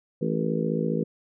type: harmonic tone with a mistuned harmonic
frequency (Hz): 55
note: A1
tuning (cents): 0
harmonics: 3 / 4 / 5 / 6 / 7 / 8 / 9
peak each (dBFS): -28 / -29 / -33 / -36 / -32 / -34 / -31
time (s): 0.21-1.04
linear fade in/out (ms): 10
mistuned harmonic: 9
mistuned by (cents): -42
effects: none